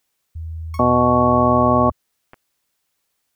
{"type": "tone with pitch glide", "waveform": "sine", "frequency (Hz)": [81, 81.94], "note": ["E2", "E2"], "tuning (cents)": [-30, -10], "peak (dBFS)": -26, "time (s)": [0.35, 1.92], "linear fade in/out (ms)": 10, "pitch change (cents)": 20, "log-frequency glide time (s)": [0.7, 1]}
{"type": "tone with exponential decay", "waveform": "30% pulse", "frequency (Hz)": 1100, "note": "C#6", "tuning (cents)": -14, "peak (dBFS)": -27, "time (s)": [0.74, 0.87], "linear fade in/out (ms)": 2, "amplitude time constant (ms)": 27}
{"type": "harmonic tone", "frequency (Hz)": 123.47, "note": "B2", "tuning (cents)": 0, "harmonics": [1, 2, 3, 4, 5, 6, 7, 9], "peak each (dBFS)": [-23, -18, -24, -25, -18, -25, -23, -17], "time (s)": [0.79, 1.9], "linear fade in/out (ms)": 5}
{"type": "clicks", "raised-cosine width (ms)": 0.5, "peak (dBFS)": [-24, -32], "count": 2, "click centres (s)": [2.334, 2.342]}
{"effects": ["white hiss -72 dBFS RMS until 3.35 s"]}